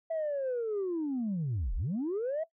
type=linear two-way sweep; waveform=sine; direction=down then up; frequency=662 to 30.87 to 662 Hz; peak=-28 dBFS; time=0.1-2.44 s; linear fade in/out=10 ms; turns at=1.75 s; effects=noise-tail reverb RT60 0.1 s tail -18 dB re dry + tanh soft clip ceiling -27 dBFS